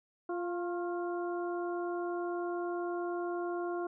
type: harmonic tone with a mistuned harmonic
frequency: 348.8 Hz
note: F4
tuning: 2 cents flat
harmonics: 1 / 2 / 3 / 4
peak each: -34 / -40 / -44 / -46 dBFS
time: 0.29-3.87 s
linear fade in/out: 5 ms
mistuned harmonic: 3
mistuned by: +47 cents
effects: none